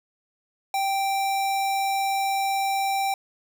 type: tone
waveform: square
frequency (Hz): 783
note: G5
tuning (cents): -2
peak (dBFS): -23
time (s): 0.74-3.14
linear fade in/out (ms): 2
effects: none